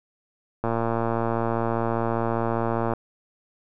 click train, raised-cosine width 1 ms, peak -11 dBFS, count 265, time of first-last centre 0.64-2.936 s, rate 115 Hz, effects none

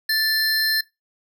square tone pair together, 1760 / 4175 Hz, A6 / C8, 0 / -5 cents, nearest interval octave + minor third, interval 1495 cents, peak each -22 dBFS, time 0.09-0.81 s, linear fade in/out 5 ms, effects noise-tail reverb RT60 0.2 s tail -20 dB re dry

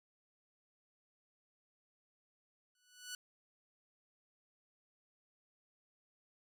10% pulse tone with exponential growth, 1480 Hz, F#6, in tune, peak -32 dBFS, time 2.75-3.15 s, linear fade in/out 2 ms, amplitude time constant 86 ms, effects none

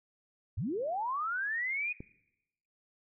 sine linear sweep, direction up, 69.3 to 2500 Hz, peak -31 dBFS, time 0.57-1.93 s, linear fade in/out 10 ms
click, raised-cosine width 3 ms, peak -29 dBFS, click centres 2.005 s
effects noise-tail reverb RT60 0.9 s tail -21 dB re dry

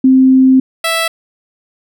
sine / 10% pulse tone pair in turn, 261.6 / 659.2 Hz, C4 / E5, 0 / 0 cents, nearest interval octave + major third, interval 1600 cents, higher second, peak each -4 dBFS, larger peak neither, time 0.04-0.6 / 0.84-1.08 s, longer first, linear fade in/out 5 ms, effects none

